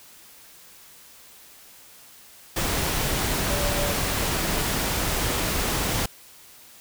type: tone in noise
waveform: sine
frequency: 579 Hz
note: D5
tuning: 25 cents flat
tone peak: -29 dBFS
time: 3.5-3.92 s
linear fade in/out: 5 ms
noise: pink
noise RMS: -25 dBFS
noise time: 2.56-6.06 s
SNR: -7 dB
effects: white hiss -49 dBFS RMS until 6.8 s